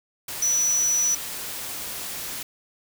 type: tone in noise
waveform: sine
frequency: 5920 Hz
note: F#8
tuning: in tune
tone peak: -19 dBFS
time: 0.42-1.15 s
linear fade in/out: 5 ms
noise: white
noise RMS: -33 dBFS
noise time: 0.28-2.43 s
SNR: +11 dB
effects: none